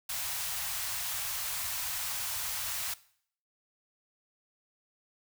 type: band-stop noise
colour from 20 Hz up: white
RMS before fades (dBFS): -35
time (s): 0.09-2.94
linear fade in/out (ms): 5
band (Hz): 130 to 690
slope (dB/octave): 24
effects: noise-tail reverb RT60 0.6 s tail -19 dB re dry

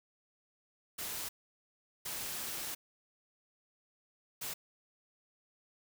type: noise bursts at uneven times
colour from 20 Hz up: white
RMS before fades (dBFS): -40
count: 3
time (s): 0.98-1.29 / 2.05-2.75 / 4.41-4.54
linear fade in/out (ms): 10
effects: none

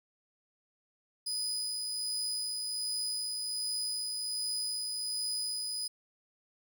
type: tone with tremolo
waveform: 30% pulse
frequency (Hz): 4978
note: D#8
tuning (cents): 0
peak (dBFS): -29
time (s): 1.26-5.88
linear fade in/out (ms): 10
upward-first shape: sine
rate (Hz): 1.3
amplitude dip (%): 25
effects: none

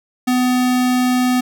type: tone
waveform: square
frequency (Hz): 250.9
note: B3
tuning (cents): +28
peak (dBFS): -14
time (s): 0.27-1.41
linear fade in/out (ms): 10
effects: none

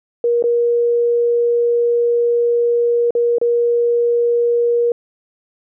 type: tone with dropouts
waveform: sine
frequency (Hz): 474.4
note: A#4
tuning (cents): +30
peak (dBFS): -12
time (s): 0.24-4.92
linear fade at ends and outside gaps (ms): 2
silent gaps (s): 0.425-0.439 / 3.107-3.151 / 3.384-3.414
effects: none

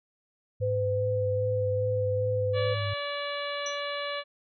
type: tone with vibrato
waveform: sine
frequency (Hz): 103.83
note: G#2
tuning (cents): 0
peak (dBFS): -29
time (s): 0.6-2.94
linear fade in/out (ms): 10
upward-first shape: sine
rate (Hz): 2.5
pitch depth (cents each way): 42
type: tone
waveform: sine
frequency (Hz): 507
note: B4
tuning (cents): +45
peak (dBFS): -26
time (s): 0.61-2.75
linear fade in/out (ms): 20
type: harmonic tone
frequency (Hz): 575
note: D5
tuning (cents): -37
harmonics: 1 / 2 / 3 / 4 / 5 / 6 / 7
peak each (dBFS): -34 / -37 / -39 / -40 / -41 / -42 / -42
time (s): 2.53-4.24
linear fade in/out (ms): 50
type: tone with exponential decay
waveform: sine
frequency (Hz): 5920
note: F#8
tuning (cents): 0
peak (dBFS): -31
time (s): 3.66-3.81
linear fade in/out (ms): 5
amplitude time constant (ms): 31
effects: none

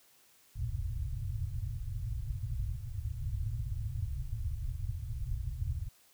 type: low-pass noise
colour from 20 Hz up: white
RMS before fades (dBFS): -36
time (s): 0.55-5.89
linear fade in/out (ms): 20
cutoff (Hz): 130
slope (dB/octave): 96
effects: white hiss -64 dBFS RMS until 6.13 s

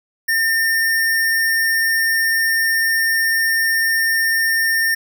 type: tone with sample-and-hold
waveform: sine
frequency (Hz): 1806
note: A6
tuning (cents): +45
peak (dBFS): -14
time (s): 0.28-4.95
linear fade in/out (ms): 10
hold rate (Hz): 7350
effects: none

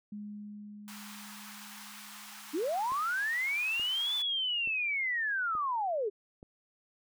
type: tone with exponential decay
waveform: sine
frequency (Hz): 207.7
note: G#3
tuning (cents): 0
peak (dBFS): -38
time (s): 0.12-4.22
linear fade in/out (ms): 5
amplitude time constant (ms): 890
type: high-pass noise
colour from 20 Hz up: pink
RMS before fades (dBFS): -48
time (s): 0.88-4.22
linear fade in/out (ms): 0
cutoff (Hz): 830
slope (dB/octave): 48
type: linear two-way sweep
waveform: sine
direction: up then down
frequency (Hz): 271.4 to 3520 to 383.3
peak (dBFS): -29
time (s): 2.53-6.1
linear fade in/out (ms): 20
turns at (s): 4.15
type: click train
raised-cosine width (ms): 2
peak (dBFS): -36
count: 5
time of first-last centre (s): 2.92-6.429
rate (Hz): 1.14
effects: none

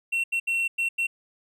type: tone bursts at uneven times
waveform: triangle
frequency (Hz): 2719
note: F7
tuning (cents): -47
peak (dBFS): -21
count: 5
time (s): 0.12-0.24 / 0.32-0.4 / 0.47-0.68 / 0.78-0.89 / 0.98-1.07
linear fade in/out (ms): 10
effects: none

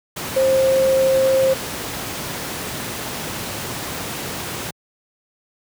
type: tone in noise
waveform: sine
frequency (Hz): 530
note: C5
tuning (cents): +22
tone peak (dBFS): -13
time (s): 0.36-1.54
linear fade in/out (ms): 10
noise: pink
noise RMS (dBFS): -27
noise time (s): 0.16-4.71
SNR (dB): +11
effects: high-pass 100 Hz 12 dB/octave

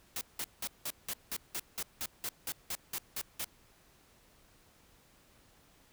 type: noise bursts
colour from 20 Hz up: white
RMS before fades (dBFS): -37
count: 15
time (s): 0.16-3.445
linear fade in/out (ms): 2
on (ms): 51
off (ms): 180
effects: pink hiss -64 dBFS RMS until 5.92 s

